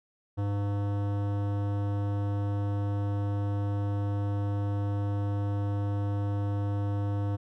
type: tone with hard clipping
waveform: sine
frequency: 101.2 Hz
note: G#2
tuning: 44 cents flat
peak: -29 dBFS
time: 0.37-7.37 s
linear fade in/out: 20 ms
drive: 17 dB
effects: none